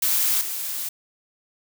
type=noise with level steps; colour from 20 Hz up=blue; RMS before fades=-21 / -29 dBFS; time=0.02-0.89 s; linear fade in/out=5 ms; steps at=0.41 s; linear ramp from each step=2 ms; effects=none